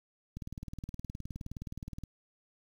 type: click train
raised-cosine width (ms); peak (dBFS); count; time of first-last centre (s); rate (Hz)
5; -28; 33; 0.37-2.037; 19.2
effects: 9-bit